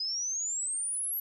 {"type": "exponential sweep", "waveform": "sine", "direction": "up", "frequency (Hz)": [4978, 11910], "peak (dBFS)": -30, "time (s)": [0, 1.2], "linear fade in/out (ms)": 5, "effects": []}